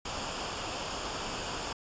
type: noise with comb filter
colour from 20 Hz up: pink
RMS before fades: -36 dBFS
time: 0.05-1.73 s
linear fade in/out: 5 ms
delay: 0.5 ms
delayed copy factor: -0.55
effects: resampled to 16000 Hz